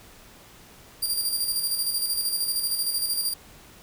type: tone with tremolo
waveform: 15% pulse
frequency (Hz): 4763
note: D8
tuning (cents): +24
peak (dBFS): -16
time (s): 1.02-3.34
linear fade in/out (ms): 10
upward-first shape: square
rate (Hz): 13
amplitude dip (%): 45
effects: pink hiss -50 dBFS RMS until 3.82 s